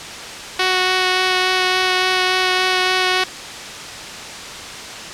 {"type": "tone with vibrato", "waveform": "5% pulse", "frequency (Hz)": 370, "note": "F#4", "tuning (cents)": 0, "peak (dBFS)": -3, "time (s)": [0.59, 3.24], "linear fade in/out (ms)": 5, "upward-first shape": "sine", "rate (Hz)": 3.5, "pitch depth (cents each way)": 9, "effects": ["white hiss -30 dBFS RMS until 5.13 s", "low-pass 6000 Hz 12 dB/octave"]}